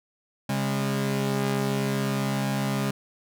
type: tone pair together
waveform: sawtooth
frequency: 135.7 / 203.3 Hz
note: C#3 / G#3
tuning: -36 / -37 cents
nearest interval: perfect fifth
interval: 699 cents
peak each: -23 dBFS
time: 0.49-2.91 s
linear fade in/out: 5 ms
effects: none